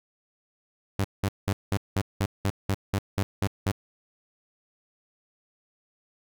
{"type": "tone bursts", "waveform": "sawtooth", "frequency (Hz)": 98, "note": "G2", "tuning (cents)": 0, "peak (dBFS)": -19, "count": 12, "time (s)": [0.99, 3.716], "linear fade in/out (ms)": 0, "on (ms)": 53, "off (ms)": 190, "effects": []}